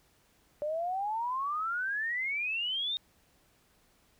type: exponential sweep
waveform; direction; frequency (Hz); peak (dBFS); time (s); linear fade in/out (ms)
sine; up; 583 to 3729; -30; 0.62-2.97; 0
effects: pink hiss -67 dBFS RMS until 4.19 s